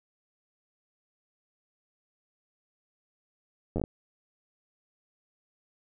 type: slowing click train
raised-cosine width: 2 ms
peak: -17 dBFS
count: 6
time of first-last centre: 3.76-3.839 s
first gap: 10 ms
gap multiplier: 1.23
effects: none